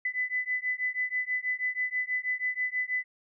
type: beating tone pair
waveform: sine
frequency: 2000 / 2006.2 Hz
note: B6 / B6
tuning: +21 / +27 cents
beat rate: 6.2 Hz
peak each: -31 dBFS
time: 0.05-3.04 s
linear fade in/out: 5 ms
effects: none